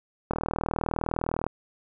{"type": "click train", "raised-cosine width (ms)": 1, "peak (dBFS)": -13, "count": 47, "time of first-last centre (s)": [0.31, 1.466], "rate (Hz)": 39.8, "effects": []}